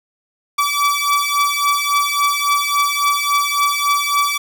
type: beating tone pair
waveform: sawtooth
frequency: 1151 / 1154.6 Hz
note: D6 / D6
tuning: -35 / -30 cents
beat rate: 3.6 Hz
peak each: -14 dBFS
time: 0.58-4.38 s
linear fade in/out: 10 ms
effects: none